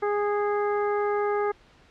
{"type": "harmonic tone with a mistuned harmonic", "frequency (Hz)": 412.3, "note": "G#4", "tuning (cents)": -13, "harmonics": [1, 2, 3, 4, 5], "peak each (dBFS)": [-24, -30, -32, -38, -41], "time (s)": [0.02, 1.52], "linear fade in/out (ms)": 10, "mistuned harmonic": 5, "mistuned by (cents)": 16, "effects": ["pink hiss -56 dBFS RMS until 1.9 s", "low-pass 4000 Hz 12 dB/octave"]}